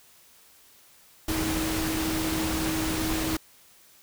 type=tone in noise; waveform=sine; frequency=318.2 Hz; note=D#4; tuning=39 cents sharp; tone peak=-28 dBFS; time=1.28-3.37 s; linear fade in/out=5 ms; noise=pink; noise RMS=-30 dBFS; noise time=1.28-3.37 s; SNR=-1 dB; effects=white hiss -56 dBFS RMS until 4.02 s